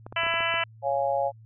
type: clicks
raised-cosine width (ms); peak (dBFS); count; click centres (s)
1; -25; 7; 0.065 / 0.125 / 0.235 / 0.266 / 0.34 / 0.406 / 0.541
type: harmonic tone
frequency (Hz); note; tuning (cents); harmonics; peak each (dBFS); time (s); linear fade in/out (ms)
333.2; E4; +19; 2 / 3 / 4 / 5 / 6 / 7 / 8 / 9; -32 / -32 / -32 / -32 / -32 / -32 / -32 / -32; 0.16-0.64; 5
type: chord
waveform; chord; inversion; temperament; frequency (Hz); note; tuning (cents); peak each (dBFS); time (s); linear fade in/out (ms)
sine; Db major; none; just; 554.4 / 693 / 831.5; Db5 / F5 / Ab5; 0 / -14 / +2; -26 / -28 / -28; 0.82-1.32; 50
effects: added 111 Hz sine -47 dBFS peak until 1.45 s